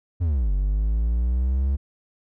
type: linear two-way sweep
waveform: triangle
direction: down then up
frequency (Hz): 91 to 46.47 to 69.5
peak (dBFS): -17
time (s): 0.2-1.77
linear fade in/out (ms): 20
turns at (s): 0.52
effects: none